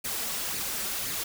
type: noise with flanger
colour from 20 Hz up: white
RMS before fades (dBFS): -32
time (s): 0.04-1.24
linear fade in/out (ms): 10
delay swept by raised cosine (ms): 0.44 to 5.34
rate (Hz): 1.9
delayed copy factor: +0.55
effects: none